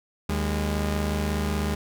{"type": "tone pair together", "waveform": "sawtooth", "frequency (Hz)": [76.4, 204], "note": ["D#2", "G#3"], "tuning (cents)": [-31, -31], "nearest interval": "octave + perfect fourth", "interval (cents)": 1700, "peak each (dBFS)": [-22, -24], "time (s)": [0.29, 1.75], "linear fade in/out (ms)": 5, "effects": []}